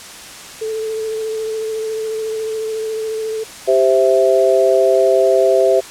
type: tone with vibrato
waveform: sine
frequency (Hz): 439.2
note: A4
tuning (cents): -3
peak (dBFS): -19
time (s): 0.61-3.44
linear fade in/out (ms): 10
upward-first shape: sine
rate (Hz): 14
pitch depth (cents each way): 18
type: chord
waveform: sine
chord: C major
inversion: second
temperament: equal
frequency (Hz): 392 / 523.3 / 659.3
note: G4 / C5 / E5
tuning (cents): 0 / 0 / 0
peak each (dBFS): -14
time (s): 3.67-5.81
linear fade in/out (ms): 20
effects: white hiss -34 dBFS RMS until 5.9 s + low-pass 9000 Hz 12 dB/octave